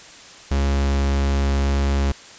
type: tone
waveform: 45% pulse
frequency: 69.3 Hz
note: C#2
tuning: in tune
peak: -17 dBFS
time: 0.51-2.12 s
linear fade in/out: 5 ms
effects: white hiss -42 dBFS RMS until 2.38 s + resampled to 16000 Hz